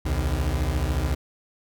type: beating tone pair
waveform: 35% pulse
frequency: 63.3 / 77.3 Hz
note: B1 / D#2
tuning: +43 / -11 cents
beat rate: 14 Hz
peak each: -23 / -24 dBFS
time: 0.05-1.15 s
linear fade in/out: 10 ms
effects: none